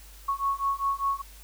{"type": "beating tone pair", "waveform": "sine", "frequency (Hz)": [1103, 1108], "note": ["C#6", "C#6"], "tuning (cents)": [-9, -1], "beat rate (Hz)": 5, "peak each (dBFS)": -28, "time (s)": [0.28, 1.22], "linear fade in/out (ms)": 10, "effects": ["added 50 Hz sine -47 dBFS peak until 1.43 s", "white hiss -52 dBFS RMS until 1.43 s"]}